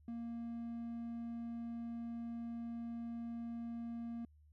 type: tone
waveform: triangle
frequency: 233.1 Hz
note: A#3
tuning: in tune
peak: -39 dBFS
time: 0.08-4.25 s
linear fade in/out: 2 ms
effects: added 75 Hz sine -62 dBFS peak until 4.52 s